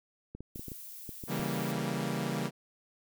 clicks, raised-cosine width 3 ms, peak -29 dBFS, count 9, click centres 0.35 / 0.406 / 0.559 / 0.595 / 0.683 / 0.718 / 1.092 / 1.238 / 1.397 s
violet noise, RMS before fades -46 dBFS, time 0.55-1.72 s, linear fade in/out 5 ms
sawtooth chord, C# diminished seventh, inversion none, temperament equal, 138.59 / 164.81 / 196 / 233.1 Hz, C#3 / E3 / G3 / Bb3, 0 / 0 / 0 / 0 cents, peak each -33 dBFS, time 1.27-2.51 s, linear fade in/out 50 ms
effects none

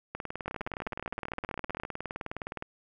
two click trains, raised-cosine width 0.5 ms, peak -20 / -20 dBFS, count 22 / 49, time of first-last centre 0.48-1.835 / 0.15-2.624 s, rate 15.5 / 19.4 Hz, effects none

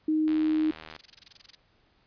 sine tone, 311.1 Hz, D#4, in tune, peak -22 dBFS, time 0.08-0.71 s, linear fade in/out 5 ms
click train, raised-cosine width 0.3 ms, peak -26 dBFS, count 55, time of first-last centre 0.28-0.964 s, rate 79 Hz
violet noise bursts, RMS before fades -33 dBFS, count 15, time 0.9-1.552 s, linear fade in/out 5 ms, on 22 ms, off 23 ms
effects pink hiss -66 dBFS RMS until 2.06 s + resampled to 11025 Hz

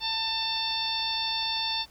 harmonic tone, 893 Hz, A5, 25 cents sharp, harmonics 1 / 2 / 3 / 4 / 5 / 6, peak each -34 / -42 / -37 / -31 / -31 / -38 dBFS, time 0-1.86 s, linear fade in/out 50 ms, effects added 50 Hz sine -57 dBFS peak until 1.9 s + pink hiss -57 dBFS RMS until 1.9 s

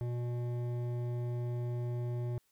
triangle tone with hard clipping, 121.1 Hz, B2, 34 cents flat, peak -35 dBFS, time 0.01-2.38 s, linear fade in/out 0 ms, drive 15 dB, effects white hiss -74 dBFS RMS until 2.51 s

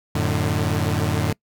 sawtooth tone cluster, 91 / 110.2 / 149.4 Hz, F#2 / A2 / D3, -28 / +3 / +30 cents, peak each -20 dBFS, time 0.15-1.33 s, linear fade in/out 5 ms, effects noise-tail reverb RT60 0.1 s tail -25 dB re dry

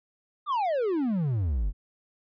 triangle exponential sweep, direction down, 1244.5 to 41.68 Hz, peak -22 dBFS, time 0.46-1.73 s, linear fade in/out 50 ms, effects resampled to 11025 Hz

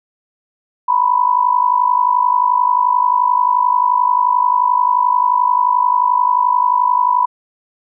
sine tone with amplitude modulation, 988 Hz, B5, in tune, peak -7 dBFS, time 0.88-7.26 s, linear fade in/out 10 ms, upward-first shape sine, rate 51.4 Hz, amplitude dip 80%, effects none

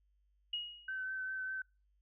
sine tone with exponential decay, 2886 Hz, F#7, 44 cents flat, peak -33 dBFS, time 0.53-1.04 s, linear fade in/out 5 ms, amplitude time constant 110 ms
sine tone with vibrato, 1532 Hz, G6, 40 cents flat, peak -37 dBFS, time 0.88-1.62 s, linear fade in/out 5 ms, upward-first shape sine, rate 5 Hz, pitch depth 14 cents each way
effects noise-tail reverb RT60 0.3 s tail -26 dB re dry + added 50 Hz sine -70 dBFS peak until 2.01 s

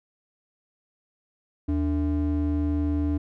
triangle ring-modulated tone, 185 Hz, F#3, in tune, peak -17 dBFS, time 1.68-3.18 s, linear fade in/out 10 ms, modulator 106 Hz, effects none

